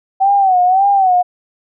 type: tone with vibrato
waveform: sine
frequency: 760 Hz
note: F#5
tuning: 46 cents sharp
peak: -8 dBFS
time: 0.2-1.23 s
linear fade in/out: 20 ms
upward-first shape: sine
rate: 1.8 Hz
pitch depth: 100 cents each way
effects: none